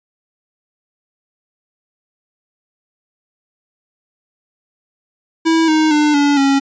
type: tone with pitch steps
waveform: square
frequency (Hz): 325.7 / 312.3 / 299.4 / 287 / 275.1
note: E4 / D#4 / D4 / D4 / C#4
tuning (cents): -21 / +7 / +33 / -40 / -13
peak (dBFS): -11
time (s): 5.45-6.6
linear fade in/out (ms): 20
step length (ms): 230
effects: resampled to 16000 Hz